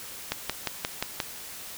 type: click train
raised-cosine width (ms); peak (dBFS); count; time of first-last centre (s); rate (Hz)
0.2; -9; 6; 0.32-1.202; 5.67
effects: white hiss -41 dBFS RMS until 1.77 s